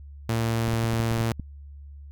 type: tone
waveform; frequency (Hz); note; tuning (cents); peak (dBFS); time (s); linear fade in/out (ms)
sawtooth; 114.4; A#2; -32; -19; 0.29-1.32; 0
type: clicks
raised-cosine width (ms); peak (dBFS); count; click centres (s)
5; -21; 9; 0.682 / 0.736 / 0.842 / 0.936 / 1.001 / 1.116 / 1.179 / 1.21 / 1.397
effects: added 71 Hz sine -40 dBFS peak until 2.11 s